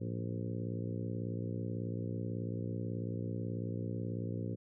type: harmonic tone with a mistuned harmonic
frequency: 58.27 Hz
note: A#1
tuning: in tune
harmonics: 2 / 3 / 4 / 5 / 6 / 7 / 8 / 9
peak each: -38 / -42 / -44 / -46 / -48 / -49 / -50 / -51 dBFS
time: 0-4.56 s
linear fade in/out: 20 ms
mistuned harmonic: 2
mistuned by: -110 cents
effects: none